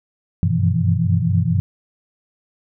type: tone cluster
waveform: sine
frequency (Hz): 94.2 / 98.5 / 122.5 / 161.5 / 169.9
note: F#2 / G2 / B2 / E3 / F3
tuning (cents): +32 / +9 / -14 / -35 / -47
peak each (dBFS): -21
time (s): 0.43-1.6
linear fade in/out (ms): 0
effects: none